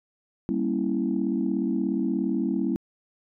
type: chord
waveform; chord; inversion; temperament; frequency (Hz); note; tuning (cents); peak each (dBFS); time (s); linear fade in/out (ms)
sine; G diminished seventh; none; equal with one note detuned; 196 / 233.1 / 273.1 / 329.6; G3 / Bb3 / Db4 / Fb4; 0 / 0 / -26 / 0; -28; 0.49-2.76; 0
effects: tanh soft clip ceiling -14 dBFS